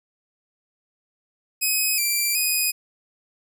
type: tone with pitch steps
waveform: 5% pulse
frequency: 2530 / 2355 / 2495 Hz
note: D#7 / D7 / D#7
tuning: +28 / +4 / +4 cents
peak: -11 dBFS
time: 1.61-2.72 s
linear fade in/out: 20 ms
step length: 370 ms
effects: none